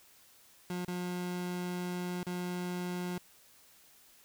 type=tone with dropouts; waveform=30% pulse; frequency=178.7 Hz; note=F3; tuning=40 cents sharp; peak=-32 dBFS; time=0.7-3.18 s; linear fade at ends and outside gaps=2 ms; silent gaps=0.848-0.88 / 2.231-2.267 s; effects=white hiss -61 dBFS RMS until 4.24 s